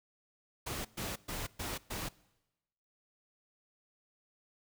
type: noise bursts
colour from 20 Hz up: pink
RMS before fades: -39 dBFS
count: 5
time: 0.66-2.09 s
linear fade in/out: 10 ms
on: 190 ms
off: 120 ms
effects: noise-tail reverb RT60 1.0 s tail -22 dB re dry